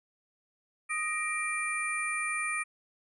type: tone cluster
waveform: sine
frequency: 1245 / 1873 / 2368 / 9310 Hz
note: D#6 / A#6 / D7 / D9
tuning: +1 / +8 / +14 / -16 cents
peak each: -36 / -37 / -32 / -39 dBFS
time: 0.89-2.64 s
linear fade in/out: 20 ms
effects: none